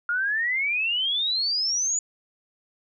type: exponential sweep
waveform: sine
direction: up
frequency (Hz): 1400 to 7010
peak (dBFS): -22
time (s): 0.09-1.99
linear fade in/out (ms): 2
effects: none